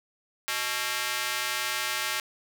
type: tone with high-pass filter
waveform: square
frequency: 123.7 Hz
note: B2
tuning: 3 cents sharp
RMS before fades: -30 dBFS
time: 0.48-2.2 s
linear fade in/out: 0 ms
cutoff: 1700 Hz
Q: 0.93
effects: 8-bit